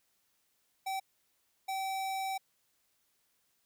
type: tone bursts at uneven times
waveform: square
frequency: 770 Hz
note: G5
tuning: 31 cents flat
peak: -34 dBFS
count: 2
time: 0.86-1 / 1.68-2.38 s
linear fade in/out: 10 ms
effects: white hiss -75 dBFS RMS until 3.65 s